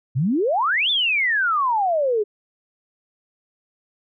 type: exponential two-way sweep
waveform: sine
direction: up then down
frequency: 116.54 to 3593 to 402.3 Hz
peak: -17 dBFS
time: 0.15-2.24 s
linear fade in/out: 20 ms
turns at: 0.9 s
effects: none